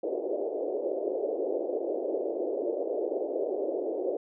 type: band-pass noise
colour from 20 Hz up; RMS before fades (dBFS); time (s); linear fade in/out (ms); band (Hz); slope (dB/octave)
pink; -31; 0.03-4.17; 5; 340 to 610; 48
effects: none